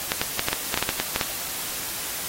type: clicks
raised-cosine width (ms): 0.2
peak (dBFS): -4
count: 12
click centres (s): 0.119 / 0.215 / 0.394 / 0.485 / 0.53 / 0.742 / 0.775 / 0.826 / 0.891 / 1 / 1.161 / 1.212
effects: white hiss -31 dBFS RMS until 2.28 s + AAC 48 kbps